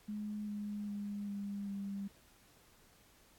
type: tone with pitch steps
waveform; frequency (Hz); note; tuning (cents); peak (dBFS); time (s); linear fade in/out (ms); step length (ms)
sine; 209.9 / 207 / 204.2 / 201.3 / 198.58; G#3 / G#3 / G#3 / G3 / G3; +19 / -5 / -29 / +46 / +23; -38; 0.08-2.08; 10; 400
effects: pink hiss -65 dBFS RMS until 3.38 s + AAC 64 kbps